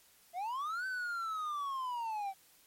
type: linear two-way sweep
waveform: triangle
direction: up then down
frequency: 664 to 1543 to 758 Hz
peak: -33 dBFS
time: 0.33-2.34 s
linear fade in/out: 50 ms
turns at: 0.86 s
effects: white hiss -64 dBFS RMS until 2.66 s + MP3 64 kbps